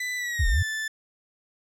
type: tone with pitch glide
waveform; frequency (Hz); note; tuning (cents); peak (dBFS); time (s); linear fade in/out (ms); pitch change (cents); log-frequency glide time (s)
40% pulse; 1993 to 1755.2; B6 to A6; +15 to -5; -27; 0-0.88; 5; -220; 0.16-0.64
type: linear two-way sweep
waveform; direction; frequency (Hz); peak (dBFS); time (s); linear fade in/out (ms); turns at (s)
sine; down then up; 100 to 34.43 to 100; -19; 0.39-0.63; 10; 0.47
effects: low-pass 11000 Hz 12 dB/octave